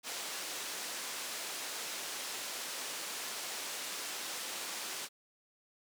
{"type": "band-pass noise", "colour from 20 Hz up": "white", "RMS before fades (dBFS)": -41, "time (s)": [0.03, 5.09], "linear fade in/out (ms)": 50, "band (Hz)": [290, 8100], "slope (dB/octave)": 12, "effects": []}